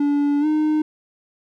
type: tone with pitch glide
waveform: triangle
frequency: 287.9 to 306.8 Hz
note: D4 to D#4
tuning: -34 to -24 cents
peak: -14 dBFS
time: 0-0.82 s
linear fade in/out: 5 ms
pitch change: +110 cents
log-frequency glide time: 0.4-0.46 s
effects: none